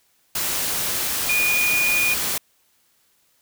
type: tone in noise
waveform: sine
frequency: 2446 Hz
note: D#7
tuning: 30 cents flat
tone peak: -18 dBFS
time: 1.29-2.14 s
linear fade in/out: 5 ms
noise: white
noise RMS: -24 dBFS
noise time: 0.35-2.38 s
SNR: +3 dB
effects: white hiss -63 dBFS RMS until 3.41 s